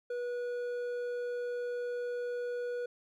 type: tone with hard clipping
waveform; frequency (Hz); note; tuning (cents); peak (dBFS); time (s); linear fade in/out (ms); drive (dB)
triangle; 486.5; B4; -26; -35; 0.1-2.86; 5; 9
effects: none